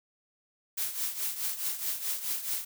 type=noise with tremolo; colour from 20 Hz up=blue; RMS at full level=-30 dBFS; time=0.77-2.65 s; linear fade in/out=10 ms; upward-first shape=triangle; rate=4.7 Hz; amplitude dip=75%; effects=none